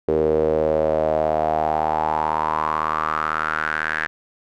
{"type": "tone with band-pass filter sweep", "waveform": "sawtooth", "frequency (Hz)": 78, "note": "D#2", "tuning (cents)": 5, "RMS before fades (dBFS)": -21, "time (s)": [0.08, 4.07], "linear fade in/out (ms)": 0, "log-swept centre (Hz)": [430, 1700], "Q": 6.1, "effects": []}